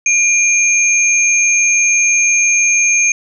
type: tone pair together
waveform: sine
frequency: 2400 / 6407 Hz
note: D7 / G8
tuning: +37 / +37 cents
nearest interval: octave + perfect fourth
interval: 1700 cents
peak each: -12 dBFS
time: 0.06-3.12 s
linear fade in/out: 2 ms
effects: none